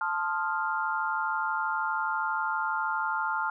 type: chord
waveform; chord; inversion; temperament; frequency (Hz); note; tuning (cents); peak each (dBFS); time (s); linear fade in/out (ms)
sine; F dominant seventh; first; equal; 880 / 1046.5 / 1244.5 / 1396.9; A5 / C6 / Eb6 / F6; 0 / 0 / 0 / 0; -31 / -35 / -36 / -30; 0.01-3.5; 2
effects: none